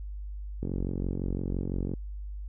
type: click train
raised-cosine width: 3 ms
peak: -19 dBFS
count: 61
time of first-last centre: 0.63-1.937 s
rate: 45.9 Hz
effects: added 50 Hz sine -35 dBFS peak until 2.48 s